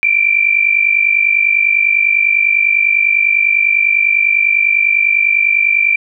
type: tone pair together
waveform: sine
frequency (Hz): 2330 / 2380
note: D7 / D7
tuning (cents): -14 / +22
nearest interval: unison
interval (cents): 36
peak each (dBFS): -12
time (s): 0.03-5.96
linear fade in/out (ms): 0
effects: none